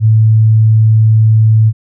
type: tone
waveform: sine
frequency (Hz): 110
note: A2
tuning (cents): 0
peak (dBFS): -4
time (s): 0-1.73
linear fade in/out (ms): 50
effects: none